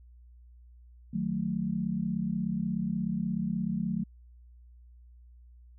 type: tone cluster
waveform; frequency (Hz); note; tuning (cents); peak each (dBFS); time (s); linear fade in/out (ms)
sine; 154.2 / 184.1 / 220.7; D#3 / F#3 / A3; -15 / -8 / +5; -36 / -31 / -32; 1.13-4.04; 10
effects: added 60 Hz sine -51 dBFS peak until 5.78 s